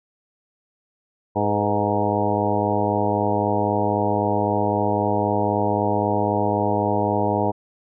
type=harmonic tone with a mistuned harmonic; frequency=103.83 Hz; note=G#2; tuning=in tune; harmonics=1 / 2 / 3 / 4 / 5 / 6 / 7 / 8 / 9; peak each=-27 / -27 / -27 / -27 / -27 / -27 / -27 / -27 / -27 dBFS; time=1.35-7.52 s; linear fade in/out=20 ms; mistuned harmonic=5; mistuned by=-53 cents; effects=none